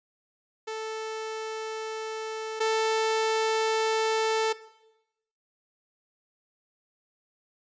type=tone pair in turn; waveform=sawtooth; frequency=440 / 442.1 Hz; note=A4 / A4; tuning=0 / +8 cents; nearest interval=unison; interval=8 cents; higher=second; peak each=-28 / -19 dBFS; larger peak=second; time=0.67-2.6 / 2.6-4.53 s; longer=neither; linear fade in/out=10 ms; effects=noise-tail reverb RT60 0.9 s tail -17 dB re dry + resampled to 16000 Hz